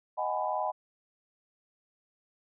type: chord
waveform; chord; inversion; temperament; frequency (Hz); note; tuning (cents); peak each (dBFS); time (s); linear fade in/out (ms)
sine; G# minor seventh; second; just; 623 / 747.5 / 830.6 / 996.7; D#5 / F#5 / G#5 / B5; +2 / +17 / 0 / +16; -34; 0.17-0.72; 20
effects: none